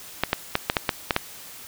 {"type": "clicks", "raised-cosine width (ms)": 0.3, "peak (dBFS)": -3, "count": 8, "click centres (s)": [0.236, 0.331, 0.554, 0.699, 0.768, 0.892, 1.108, 1.164], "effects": ["white hiss -42 dBFS RMS until 1.67 s"]}